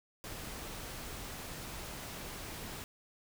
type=noise; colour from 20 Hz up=pink; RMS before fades=-44 dBFS; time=0.24-2.84 s; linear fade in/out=0 ms; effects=none